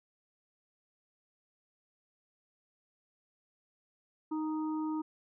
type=harmonic tone; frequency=311.1 Hz; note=D#4; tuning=in tune; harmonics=1 / 3 / 4; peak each=-32 / -42 / -48 dBFS; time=4.31-5.02 s; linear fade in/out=10 ms; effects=none